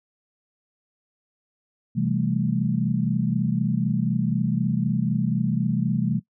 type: chord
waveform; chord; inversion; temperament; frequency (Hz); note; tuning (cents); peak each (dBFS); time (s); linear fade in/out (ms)
sine; A minor seventh; first; equal with one note detuned; 128.71 / 164.81 / 196 / 220; C3 / E3 / G3 / A3; -28 / 0 / 0 / 0; -26; 1.95-6.2; 20
effects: noise-tail reverb RT60 0.1 s tail -20 dB re dry